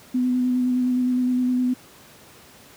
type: tone with vibrato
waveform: sine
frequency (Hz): 250.8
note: B3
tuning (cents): +27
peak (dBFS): -18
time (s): 0.14-1.74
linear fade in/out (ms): 10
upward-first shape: square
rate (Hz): 9.7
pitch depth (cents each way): 13
effects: pink hiss -48 dBFS RMS until 2.76 s + high-pass 100 Hz 12 dB/octave